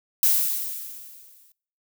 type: noise with exponential decay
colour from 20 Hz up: violet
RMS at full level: -17 dBFS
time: 0.23-1.52 s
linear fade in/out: 1 ms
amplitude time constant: 280 ms
effects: noise-tail reverb RT60 0.6 s tail -25 dB re dry